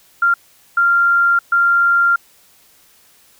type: tone bursts at uneven times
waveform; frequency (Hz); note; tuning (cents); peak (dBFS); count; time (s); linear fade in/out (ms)
sine; 1389; F6; -10; -10; 3; 0.22-0.34 / 0.77-1.39 / 1.52-2.16; 5
effects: white hiss -51 dBFS RMS until 3.39 s